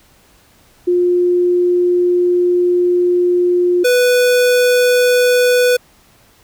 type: tone pair in turn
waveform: sine / square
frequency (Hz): 355.1 / 494.2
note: F4 / B4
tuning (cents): +29 / +1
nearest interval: tritone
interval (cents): 572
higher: second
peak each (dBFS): -10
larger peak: neither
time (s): 0.87-3.84 / 3.84-5.77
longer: first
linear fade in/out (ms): 10
effects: pink hiss -50 dBFS RMS until 6.43 s